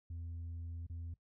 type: tone with dropouts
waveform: sine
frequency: 84 Hz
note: E2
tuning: 33 cents sharp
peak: -39 dBFS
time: 0.1-1.14 s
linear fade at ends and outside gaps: 5 ms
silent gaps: 0.866-0.898 s
effects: noise-tail reverb RT60 0.1 s tail -19 dB re dry + tanh soft clip ceiling -40 dBFS